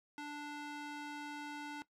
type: tone with band-pass filter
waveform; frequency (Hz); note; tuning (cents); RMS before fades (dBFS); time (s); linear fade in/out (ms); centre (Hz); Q
square; 293.7; D4; 0; -45; 0.18-1.82; 0; 1600; 0.51
effects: noise-tail reverb RT60 0.1 s tail -17 dB re dry